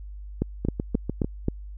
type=two click trains; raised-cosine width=3 ms; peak=-10 / -13 dBFS; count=5 / 5; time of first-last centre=0.42-1.484 / 0.65-1.245 s; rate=3.76 / 6.72 Hz; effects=added 50 Hz sine -36 dBFS peak until 1.77 s